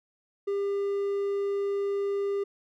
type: tone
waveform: triangle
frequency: 400 Hz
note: G4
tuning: 35 cents sharp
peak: -24 dBFS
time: 0.47-2.44 s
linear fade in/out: 10 ms
effects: none